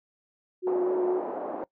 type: tone with vibrato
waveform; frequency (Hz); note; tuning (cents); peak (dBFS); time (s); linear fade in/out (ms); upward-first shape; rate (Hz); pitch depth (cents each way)
sine; 365; F#4; -24; -23; 0.62-1.22; 50; sine; 4; 15
type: band-pass noise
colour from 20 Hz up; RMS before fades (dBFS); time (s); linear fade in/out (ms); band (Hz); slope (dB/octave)
white; -34; 0.67-1.64; 0; 280 to 790; 24
effects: noise-tail reverb RT60 0.1 s tail -22 dB re dry